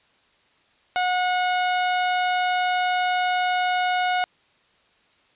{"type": "tone", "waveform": "sawtooth", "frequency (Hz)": 728, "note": "F#5", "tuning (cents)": -28, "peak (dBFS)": -16, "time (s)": [0.96, 4.24], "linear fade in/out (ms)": 0, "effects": ["white hiss -61 dBFS RMS until 5.35 s", "resampled to 8000 Hz"]}